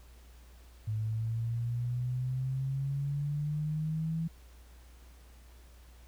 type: exponential sweep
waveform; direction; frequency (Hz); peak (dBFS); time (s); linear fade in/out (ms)
sine; up; 107.2 to 164.7; -30; 0.87-4.28; 10
effects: added 60 Hz sine -52 dBFS peak until 6.07 s + pink hiss -62 dBFS RMS until 6.07 s